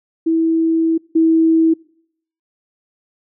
sine tone pair in turn, 326.1 / 324.5 Hz, E4 / E4, -19 / -27 cents, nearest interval unison, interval 8 cents, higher first, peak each -12 / -9 dBFS, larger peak second, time 0.26-0.98 / 1.15-1.74 s, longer first, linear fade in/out 10 ms, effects noise-tail reverb RT60 0.7 s tail -26 dB re dry

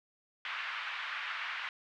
pink band-pass noise, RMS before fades -39 dBFS, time 0.45-1.69 s, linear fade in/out 2 ms, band 1200 to 3000 Hz, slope 24 dB/octave, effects none

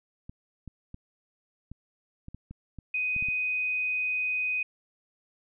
clicks, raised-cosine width 5 ms, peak -29 dBFS, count 11, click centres 0.295 / 0.677 / 0.944 / 1.716 / 2.284 / 2.346 / 2.51 / 2.787 / 3.164 / 3.225 / 3.286 s
sine tone, 2500 Hz, D#7, 8 cents sharp, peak -26 dBFS, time 2.94-4.63 s, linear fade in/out 5 ms
effects none

